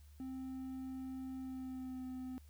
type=tone with pitch glide; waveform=triangle; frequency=261.6 to 256.4 Hz; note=C4 to C4; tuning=0 to -35 cents; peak=-40 dBFS; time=0.2-2.38 s; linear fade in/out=0 ms; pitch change=-35 cents; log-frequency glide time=1.38-2.04 s; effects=added 73 Hz sine -56 dBFS peak until 2.49 s + white hiss -71 dBFS RMS until 2.49 s